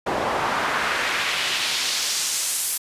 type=noise with band-pass filter sweep; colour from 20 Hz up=pink; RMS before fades=-24 dBFS; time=0.06-2.78 s; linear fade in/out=10 ms; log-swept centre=670 to 11000 Hz; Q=1.2; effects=resampled to 32000 Hz